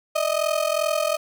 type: ring-modulated tone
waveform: 35% pulse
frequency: 622.3 Hz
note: D#5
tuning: in tune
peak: -16 dBFS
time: 0.15-1.17 s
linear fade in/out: 10 ms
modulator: 21.3 Hz
effects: none